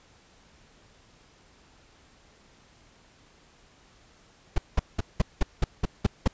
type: noise bursts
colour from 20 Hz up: brown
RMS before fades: -20 dBFS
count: 9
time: 4.56-6.278 s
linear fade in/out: 5 ms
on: 22 ms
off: 190 ms
effects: pink hiss -58 dBFS RMS until 6.33 s + resampled to 16000 Hz